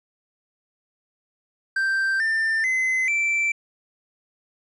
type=tone with pitch steps; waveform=triangle; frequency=1568 / 1790.8 / 2045 / 2336 Hz; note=G6 / A6 / C7 / D7; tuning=0 / +30 / -40 / -10 cents; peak=-18 dBFS; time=1.76-3.52 s; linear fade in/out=5 ms; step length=440 ms; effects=resampled to 24000 Hz + 10-bit